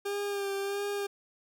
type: tone with vibrato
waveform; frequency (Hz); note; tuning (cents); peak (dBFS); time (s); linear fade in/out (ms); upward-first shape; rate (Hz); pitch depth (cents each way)
40% pulse; 400.4; G4; +37; -30; 0.05-1.07; 10; sine; 1.5; 27
effects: none